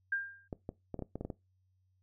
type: tone with exponential decay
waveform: sine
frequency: 1599 Hz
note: G6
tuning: 34 cents sharp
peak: -28 dBFS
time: 0.12-0.48 s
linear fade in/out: 5 ms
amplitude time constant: 78 ms
type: clicks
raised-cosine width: 2 ms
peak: -25 dBFS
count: 9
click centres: 0.528 / 0.691 / 0.943 / 0.992 / 1.023 / 1.156 / 1.21 / 1.25 / 1.302 s
effects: noise-tail reverb RT60 0.2 s tail -20 dB re dry + added 93 Hz sine -70 dBFS peak until 2.02 s